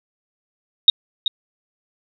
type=tone with echo; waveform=sine; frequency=3729 Hz; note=A#7; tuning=in tune; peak=-5 dBFS; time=0.88-0.9 s; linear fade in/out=2 ms; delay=380 ms; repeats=1; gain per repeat=-11 dB; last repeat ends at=1.28 s; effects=none